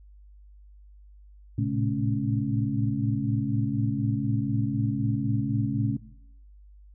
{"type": "tone cluster", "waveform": "sine", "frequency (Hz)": [110.8, 114.8, 134.7, 213.6, 278], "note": ["A2", "A#2", "C#3", "G#3", "C#4"], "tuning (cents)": [13, -26, -49, 49, 5], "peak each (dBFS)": -30, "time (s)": [1.58, 5.97], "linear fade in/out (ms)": 5, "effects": ["noise-tail reverb RT60 0.8 s tail -18 dB re dry", "added 50 Hz sine -48 dBFS peak until 6.94 s"]}